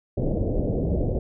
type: low-pass noise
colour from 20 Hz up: pink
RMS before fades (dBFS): -24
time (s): 0.17-1.19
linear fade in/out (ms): 5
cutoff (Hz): 620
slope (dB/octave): 48
effects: none